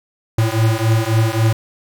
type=beating tone pair; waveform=square; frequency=110 / 113.7 Hz; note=A2 / A#2; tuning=0 / -43 cents; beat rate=3.7 Hz; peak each=-17 dBFS; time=0.38-1.53 s; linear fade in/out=5 ms; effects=none